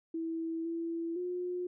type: tone with pitch steps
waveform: sine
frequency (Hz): 327.5 / 333.3 / 358.2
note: E4 / E4 / F4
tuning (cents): -11 / +19 / +44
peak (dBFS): -33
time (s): 0.14-1.67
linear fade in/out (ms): 5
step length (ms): 510
effects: none